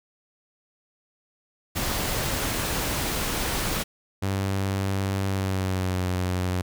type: noise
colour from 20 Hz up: pink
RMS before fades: -27 dBFS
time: 1.75-3.84 s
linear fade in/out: 20 ms
type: tone with pitch glide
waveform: sawtooth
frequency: 97.2 to 91.22 Hz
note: G2 to F#2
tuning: -14 to -24 cents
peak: -20 dBFS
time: 4.22-6.62 s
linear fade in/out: 10 ms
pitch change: -110 cents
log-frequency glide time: 5.28-6.05 s
effects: none